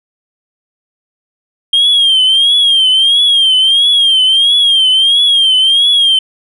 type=tone with vibrato; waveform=sine; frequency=3206 Hz; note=G7; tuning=38 cents sharp; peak=-4 dBFS; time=1.73-6.19 s; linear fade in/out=5 ms; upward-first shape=triangle; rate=1.5 Hz; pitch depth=110 cents each way; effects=tanh soft clip ceiling -4 dBFS